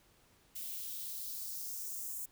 violet noise with high-pass filter sweep, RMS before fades -42 dBFS, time 0.55-2.26 s, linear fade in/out 10 ms, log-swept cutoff 2500 to 7900 Hz, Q 2, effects pink hiss -67 dBFS RMS until 2.31 s

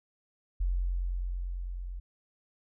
sine tone with level ramp, 44.57 Hz, F1, 36 cents sharp, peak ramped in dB -25 to -36 dBFS, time 0.6-2 s, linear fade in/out 10 ms, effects none

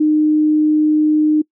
sine tone, 305.6 Hz, D#4, 31 cents flat, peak -10 dBFS, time 0-1.42 s, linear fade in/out 10 ms, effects noise-tail reverb RT60 0.1 s tail -24 dB re dry

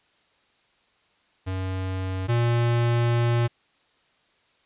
square tone pair in turn, 93.9 / 118.55 Hz, F#2 / A#2, +26 / +30 cents, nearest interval major third, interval 404 cents, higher second, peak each -27 / -20 dBFS, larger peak second, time 1.46-2.28 / 2.28-3.48 s, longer second, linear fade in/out 20 ms, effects white hiss -64 dBFS RMS until 4.65 s + resampled to 8000 Hz

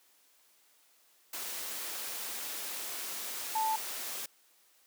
sine tone in noise, 880 Hz, A5, in tune, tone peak -28 dBFS, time 3.55-3.76 s, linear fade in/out 5 ms, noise white, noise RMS -39 dBFS, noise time 1.33-4.26 s, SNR +8 dB, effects white hiss -66 dBFS RMS until 4.86 s + high-pass 300 Hz 12 dB/octave

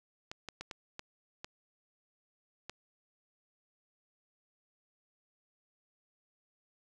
clicks, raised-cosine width 0.2 ms, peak -24 dBFS, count 7, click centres 0.315 / 0.487 / 0.61 / 0.712 / 0.994 / 1.445 / 2.696 s, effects none

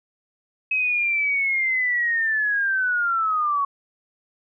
sine linear sweep, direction down, 2556 to 1108.7 Hz, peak -19 dBFS, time 0.71-3.65 s, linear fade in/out 5 ms, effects none

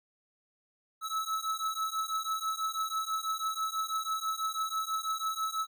square beating tone pair, 1299 / 1305.1 Hz, E6 / E6, -26 / -18 cents, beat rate 6.1 Hz, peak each -35 / -35 dBFS, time 1.01-5.67 s, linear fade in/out 50 ms, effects none

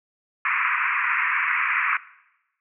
white band-pass noise, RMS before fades -23 dBFS, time 0.45-1.97 s, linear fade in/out 2 ms, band 1000 to 2500 Hz, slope 96 dB/octave, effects noise-tail reverb RT60 0.9 s tail -19 dB re dry

